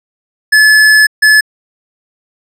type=tone bursts at uneven times; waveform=square; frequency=1722 Hz; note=A6; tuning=38 cents flat; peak=-4 dBFS; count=2; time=0.52-1.07 / 1.22-1.41 s; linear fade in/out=10 ms; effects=low-pass 11000 Hz 12 dB/octave